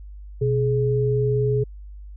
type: tone pair together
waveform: sine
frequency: 125.48 / 421.1 Hz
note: B2 / G#4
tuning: +28 / +24 cents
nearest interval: octave + major sixth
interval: 2096 cents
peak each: -20 / -21 dBFS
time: 0.41-1.64 s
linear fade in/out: 10 ms
effects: added 50 Hz sine -36 dBFS peak until 2.16 s